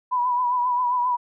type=tone with vibrato; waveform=sine; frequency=986 Hz; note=B5; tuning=3 cents flat; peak=-19 dBFS; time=0.11-1.17 s; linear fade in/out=20 ms; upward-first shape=triangle; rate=7.5 Hz; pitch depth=52 cents each way; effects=none